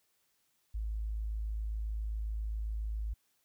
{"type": "tone", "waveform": "sine", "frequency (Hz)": 53.7, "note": "A1", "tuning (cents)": -41, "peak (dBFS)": -33, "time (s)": [0.74, 3.14], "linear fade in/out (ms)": 10, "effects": ["white hiss -75 dBFS RMS until 3.44 s"]}